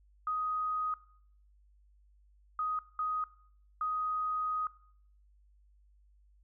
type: tone bursts at uneven times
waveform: sine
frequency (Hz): 1251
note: D#6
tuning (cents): +9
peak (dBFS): -30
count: 4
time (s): 0.27-0.94 / 2.59-2.79 / 2.99-3.24 / 3.81-4.67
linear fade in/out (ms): 2
effects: noise-tail reverb RT60 0.6 s tail -20 dB re dry + added 50 Hz sine -61 dBFS peak until 6.43 s